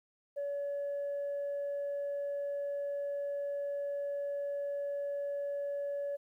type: tone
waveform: sine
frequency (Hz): 568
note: C#5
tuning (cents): +42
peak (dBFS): -32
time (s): 0.36-6.17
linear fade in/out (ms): 20
effects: tanh soft clip ceiling -31 dBFS + 12-bit